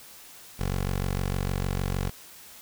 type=tone; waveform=15% pulse; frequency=46.55 Hz; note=F#1; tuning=11 cents sharp; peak=-20 dBFS; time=0.59-2.1 s; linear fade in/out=10 ms; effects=white hiss -48 dBFS RMS until 2.61 s